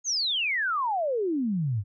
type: exponential sweep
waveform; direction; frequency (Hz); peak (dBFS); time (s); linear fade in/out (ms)
sine; down; 6720 to 94.5; -24; 0.04-1.84; 50
effects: none